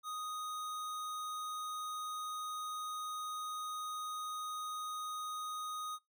square tone, 1244.5 Hz, D#6, in tune, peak -40 dBFS, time 0.03-5.99 s, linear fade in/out 50 ms, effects noise-tail reverb RT60 0.2 s tail -24 dB re dry

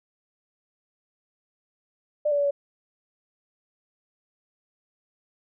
sine tone with pitch steps, 597 / 577 / 572 / 567 Hz, D5 / D5 / D5 / C#5, +28 / -31 / -46 / +39 cents, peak -20 dBFS, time 2.25-2.51 s, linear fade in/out 10 ms, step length 65 ms, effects none

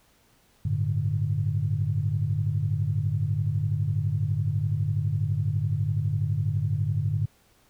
sine chord, G suspended second, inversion none, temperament equal, 98 / 110 / 146.83 Hz, G2 / A2 / D3, 0 / 0 / 0 cents, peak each -27 dBFS, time 0.65-7.26 s, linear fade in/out 5 ms, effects tanh soft clip ceiling -13 dBFS + pink hiss -62 dBFS RMS until 7.69 s

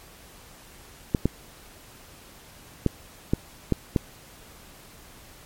clicks, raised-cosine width 3 ms, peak -7 dBFS, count 6, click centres 1.148 / 1.256 / 2.863 / 3.335 / 3.723 / 3.962 s, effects pink hiss -49 dBFS RMS until 5.45 s + MP3 64 kbps

